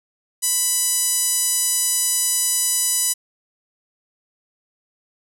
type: tone with band-pass filter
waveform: 5% pulse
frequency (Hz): 990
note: B5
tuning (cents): +4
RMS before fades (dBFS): -20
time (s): 0.42-3.14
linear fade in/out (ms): 20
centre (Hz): 9200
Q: 1.5
effects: none